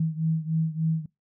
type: beating tone pair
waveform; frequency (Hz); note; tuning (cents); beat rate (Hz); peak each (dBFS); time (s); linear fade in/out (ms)
sine; 159.4 / 162.8; D#3 / E3; +42 / -21; 3.4; -25 / -28; 0-1.06; 5
effects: noise-tail reverb RT60 0.2 s tail -23 dB re dry